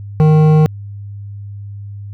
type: tone with hard clipping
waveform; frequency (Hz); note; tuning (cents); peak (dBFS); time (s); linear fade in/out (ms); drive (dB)
sine; 154.7; D#3; -10; -8; 0.2-0.66; 0; 11
effects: added 101 Hz sine -26 dBFS peak until 2.13 s